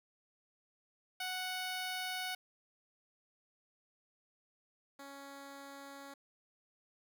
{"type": "tone pair in turn", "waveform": "10% pulse", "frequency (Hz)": [740, 278], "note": ["F#5", "C#4"], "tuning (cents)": [0, 5], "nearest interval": "octave + perfect fourth", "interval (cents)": 1695, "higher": "first", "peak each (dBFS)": [-29, -40], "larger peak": "first", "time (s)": [[1.2, 2.35], [4.99, 6.14]], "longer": "neither", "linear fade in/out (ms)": 5, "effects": []}